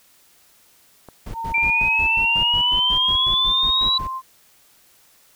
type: clicks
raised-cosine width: 1 ms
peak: -25 dBFS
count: 2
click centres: 1.087 / 1.581 s
type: noise bursts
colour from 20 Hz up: brown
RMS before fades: -30 dBFS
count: 16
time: 1.26-4.072 s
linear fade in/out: 5 ms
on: 82 ms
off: 100 ms
type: tone with pitch glide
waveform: sine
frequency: 912 to 1047.6 Hz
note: A#5 to C6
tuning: -38 to +2 cents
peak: -25 dBFS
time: 1.33-4.22 s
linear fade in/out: 50 ms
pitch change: +240 cents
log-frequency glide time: 2.19-3.3 s
type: exponential sweep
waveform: sine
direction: up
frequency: 2349 to 3951 Hz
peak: -16 dBFS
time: 1.54-3.98 s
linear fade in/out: 5 ms
effects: white hiss -55 dBFS RMS until 5.35 s